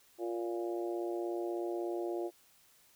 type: harmonic tone with a mistuned harmonic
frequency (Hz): 116.54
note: A#2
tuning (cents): 0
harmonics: 3 / 4 / 5 / 6 / 7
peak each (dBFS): -35 / -44 / -43 / -44 / -50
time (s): 0.18-2.31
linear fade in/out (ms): 50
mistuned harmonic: 7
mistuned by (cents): +18
effects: white hiss -65 dBFS RMS until 2.95 s